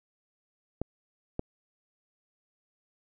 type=clicks; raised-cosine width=2 ms; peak=-17 dBFS; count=2; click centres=0.816 / 1.394 s; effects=none